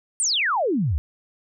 sine exponential sweep, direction down, 9350 to 64.5 Hz, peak -19 dBFS, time 0.2-0.98 s, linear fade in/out 0 ms, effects none

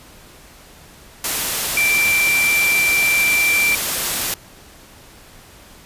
sine tone in noise, 2349 Hz, D7, in tune, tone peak -14 dBFS, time 1.77-3.75 s, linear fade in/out 2 ms, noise white, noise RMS -21 dBFS, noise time 1.24-4.34 s, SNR +4 dB, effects pink hiss -44 dBFS RMS until 5.85 s + resampled to 32000 Hz

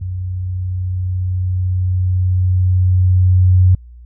sine tone with level ramp, 91.8 Hz, F#2, 13 cents flat, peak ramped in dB -20 to -6 dBFS, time 0.01-3.75 s, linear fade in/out 5 ms, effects added 60 Hz sine -35 dBFS peak until 4.05 s

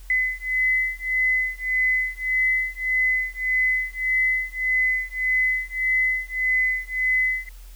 sine beating tone pair, 2024 / 2025.7 Hz, B6 / B6, +42 / +43 cents, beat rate 1.7 Hz, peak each -23 dBFS, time 0.1-7.49 s, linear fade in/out 2 ms, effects added 42 Hz sine -39 dBFS peak until 7.75 s + white hiss -53 dBFS RMS until 7.75 s

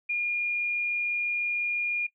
sine tone, 2422 Hz, D#7, 47 cents flat, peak -25 dBFS, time 0.09-2.07 s, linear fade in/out 10 ms, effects noise-tail reverb RT60 0.1 s tail -17 dB re dry

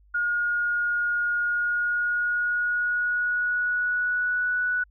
sine tone with pitch glide, 1432 to 1477.4 Hz, F6 to F#6, +43 to -3 cents, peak -22 dBFS, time 0.14-4.84 s, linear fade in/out 10 ms, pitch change +54 cents, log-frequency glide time 1.4-4.6 s, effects added 50 Hz sine -54 dBFS peak until 4.9 s

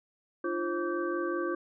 sine tone cluster, 300.8 / 346.1 / 533 / 1152 / 1556 Hz, D4 / F4 / C5 / D6 / G6, +42 / -16 / +32 / -34 / -13 cents, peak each -39 / -31 / -37 / -37 / -39 dBFS, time 0.44-1.55 s, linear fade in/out 5 ms, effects none

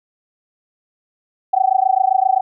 sine tone with amplitude modulation, 760 Hz, F#5, 46 cents sharp, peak -8 dBFS, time 1.53-2.41 s, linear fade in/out 10 ms, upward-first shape sine, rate 27.6 Hz, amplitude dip 100%, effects none

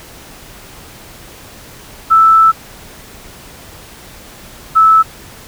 sine tone pair in turn, 1318.5 / 1308.6 Hz, E6 / E6, 0 / -13 cents, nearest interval unison, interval 13 cents, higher first, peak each -4 dBFS, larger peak neither, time 2.1-2.52 / 4.75-5.03 s, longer first, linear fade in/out 20 ms, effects pink hiss -36 dBFS RMS until 5.47 s

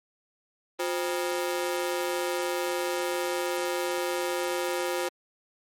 sawtooth ring-modulated tone, 440 Hz, A4, in tune, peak -20 dBFS, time 0.79-5.09 s, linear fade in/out 10 ms, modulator 83.3 Hz, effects MP3 64 kbps

